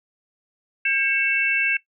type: tone cluster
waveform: sine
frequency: 1608 / 2219 / 2667 Hz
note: G6 / C#7 / E7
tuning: +44 / +1 / +20 cents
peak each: -25 / -24 / -21 dBFS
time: 0.85-1.77 s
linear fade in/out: 5 ms
effects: noise-tail reverb RT60 0.1 s tail -17 dB re dry